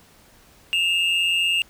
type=tone pair together; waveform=triangle; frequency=2637 / 2813 Hz; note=E7 / F7; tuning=0 / +12 cents; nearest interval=minor second; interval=112 cents; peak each=-22 / -18 dBFS; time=0.73-1.62 s; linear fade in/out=0 ms; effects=pink hiss -53 dBFS RMS until 1.69 s